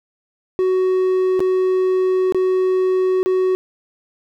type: tone with dropouts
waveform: triangle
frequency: 372.4 Hz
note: F#4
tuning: 11 cents sharp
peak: -12 dBFS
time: 0.59-3.55 s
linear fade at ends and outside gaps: 0 ms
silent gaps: 1.394-1.404 / 2.323-2.346 / 3.23-3.26 s
effects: none